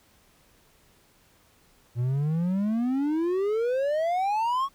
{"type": "exponential sweep", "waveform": "triangle", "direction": "up", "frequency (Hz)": [116.54, 1124], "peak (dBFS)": -21, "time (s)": [1.95, 4.69], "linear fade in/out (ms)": 50, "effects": ["pink hiss -61 dBFS RMS until 4.74 s"]}